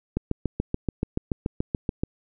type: click train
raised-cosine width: 3 ms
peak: -11 dBFS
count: 14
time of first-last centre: 0.17-2.035 s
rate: 6.97 Hz
effects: none